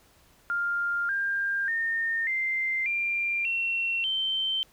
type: tone with pitch steps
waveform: sine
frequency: 1400 / 1598.9 / 1826.1 / 2086 / 2382 / 2720 / 3107 Hz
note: F6 / G6 / A#6 / C7 / D7 / F7 / G7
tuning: +4 / +34 / -36 / -6 / +24 / -46 / -16 cents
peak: -25 dBFS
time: 0.5-4.63 s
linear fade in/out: 0 ms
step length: 590 ms
effects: pink hiss -60 dBFS RMS until 4.72 s